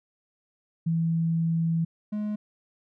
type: tone pair in turn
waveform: sine / triangle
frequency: 164.81 / 210.3 Hz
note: E3 / G#3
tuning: 0 / +22 cents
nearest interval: major third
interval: 422 cents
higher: second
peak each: -22 / -25 dBFS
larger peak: first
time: 0.86-1.85 / 2.12-2.36 s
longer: first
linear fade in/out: 10 ms
effects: none